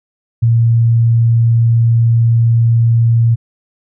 sine tone with ADSR envelope, 115.9 Hz, A#2, 10 cents flat, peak -5 dBFS, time 0.42-3.36 s, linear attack 14 ms, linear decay 11 ms, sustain -2 dB, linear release 23 ms, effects none

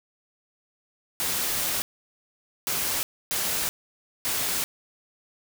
white noise bursts at uneven times, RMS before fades -27 dBFS, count 4, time 1.2-1.82 / 2.67-3.03 / 3.31-3.69 / 4.25-4.64 s, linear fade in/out 0 ms, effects none

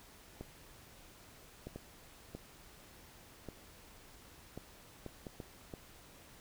clicks, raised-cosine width 2 ms, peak -30 dBFS, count 10, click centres 0.41 / 1.67 / 1.76 / 2.35 / 3.487 / 4.576 / 5.063 / 5.268 / 5.402 / 5.738 s, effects pink hiss -58 dBFS RMS until 6.4 s

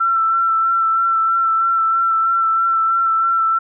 sine tone with vibrato, 1341 Hz, E6, 29 cents sharp, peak -13 dBFS, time 0-3.59 s, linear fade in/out 10 ms, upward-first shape sine, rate 3.1 Hz, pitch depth 19 cents each way, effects none

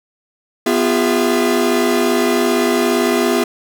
45% pulse tone cluster, 248.7 / 349.1 / 406.7 / 664 Hz, B3 / F4 / G#4 / E5, +12 / -1 / -36 / +12 cents, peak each -18 / -18 / -18 / -22 dBFS, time 0.66-3.44 s, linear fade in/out 5 ms, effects none

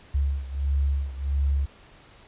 sine beating tone pair, 69.1 / 70.6 Hz, C#2 / C#2, -5 / +32 cents, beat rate 1.5 Hz, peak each -24 / -27 dBFS, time 0.14-1.66 s, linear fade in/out 10 ms, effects pink hiss -52 dBFS RMS until 2.27 s + resampled to 8000 Hz

